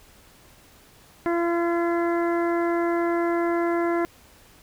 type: harmonic tone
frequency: 341.2 Hz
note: F4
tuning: 40 cents flat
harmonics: 1 / 2 / 3 / 4 / 5 / 6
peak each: -22 / -28 / -32 / -34 / -36 / -38 dBFS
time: 1.26-4.05 s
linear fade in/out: 0 ms
effects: pink hiss -53 dBFS RMS until 4.62 s